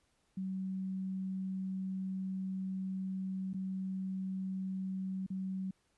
sine tone with dropouts, 189.4 Hz, F#3, 41 cents sharp, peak -35 dBFS, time 0.37-5.71 s, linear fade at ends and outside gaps 5 ms, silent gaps 3.533-3.543 / 5.265-5.302 s, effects pink hiss -75 dBFS RMS until 5.97 s + resampled to 24000 Hz

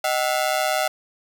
sawtooth ring-modulated tone, 690 Hz, F5, 21 cents flat, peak -13 dBFS, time 0.04-0.88 s, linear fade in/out 5 ms, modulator 68.1 Hz, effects none

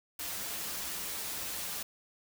white noise with comb filter, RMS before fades -38 dBFS, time 0.19-1.83 s, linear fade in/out 5 ms, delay 8 ms, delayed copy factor -0.5, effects none

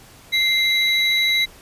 triangle tone pair together, 2093 / 3910 Hz, C7 / B7, 0 / -18 cents, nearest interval major seventh, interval 1082 cents, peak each -17 dBFS, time 0.32-1.46 s, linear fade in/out 20 ms, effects pink hiss -46 dBFS RMS until 1.61 s + resampled to 32000 Hz

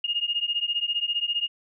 sine beating tone pair, 2839 / 2854 Hz, F7 / F7, +28 / +37 cents, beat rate 15 Hz, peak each -27 dBFS, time 0.04-1.48 s, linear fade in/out 5 ms, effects none

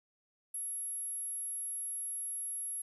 sine tone, 11210 Hz, F9, 5 cents sharp, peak -36 dBFS, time 0.54-2.82 s, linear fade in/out 5 ms, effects 11-bit

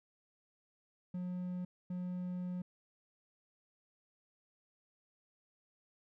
triangle tone bursts at uneven times, 180.2 Hz, F#3, 45 cents flat, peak -35 dBFS, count 2, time 1.14-1.65 / 1.9-2.62 s, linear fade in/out 5 ms, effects none

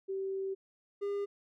sine / triangle tone pair in turn, 386.3 / 403.5 Hz, G4 / G#4, -25 / -50 cents, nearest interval minor second, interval 75 cents, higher second, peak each -33 / -30 dBFS, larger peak second, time 0.08-0.55 / 1.01-1.26 s, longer first, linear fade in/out 20 ms, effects none

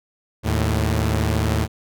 sawtooth tone pair together, 77.43 / 109.5 Hz, D#2 / A2, -8 / -8 cents, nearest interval tritone, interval 600 cents, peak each -17 dBFS, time 0.43-1.68 s, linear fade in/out 50 ms, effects none

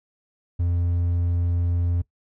triangle tone, 86.8 Hz, F2, 10 cents flat, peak -18 dBFS, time 0.59-2.02 s, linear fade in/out 10 ms, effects noise-tail reverb RT60 0.1 s tail -19 dB re dry

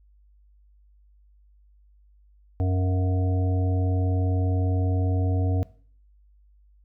harmonic tone with a mistuned harmonic, 92.5 Hz, F#2, in tune, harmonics 1 / 3 / 5 / 7 / 8, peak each -21 / -31 / -35 / -38 / -39 dBFS, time 2.6-5.63 s, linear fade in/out 0 ms, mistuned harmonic 8, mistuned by -30 cents, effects noise-tail reverb RT60 0.5 s tail -19 dB re dry + added 50 Hz sine -54 dBFS peak until 6.84 s

